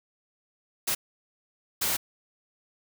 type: noise bursts at uneven times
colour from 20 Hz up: white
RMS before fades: -27 dBFS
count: 2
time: 0.87-0.95 / 1.81-1.97 s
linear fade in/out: 10 ms
effects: none